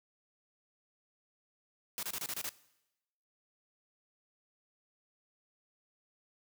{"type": "noise bursts", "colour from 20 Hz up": "white", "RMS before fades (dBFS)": -38, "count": 7, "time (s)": [1.98, 2.491], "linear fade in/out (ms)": 0, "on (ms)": 49, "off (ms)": 28, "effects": ["noise-tail reverb RT60 0.9 s tail -19 dB re dry", "high-pass 100 Hz 12 dB/octave"]}